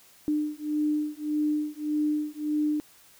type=beating tone pair; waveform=sine; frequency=300 / 301.7 Hz; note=D4 / D4; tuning=+37 / +47 cents; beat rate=1.7 Hz; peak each=-28 dBFS; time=0.28-2.8 s; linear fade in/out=0 ms; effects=white hiss -56 dBFS RMS until 3.19 s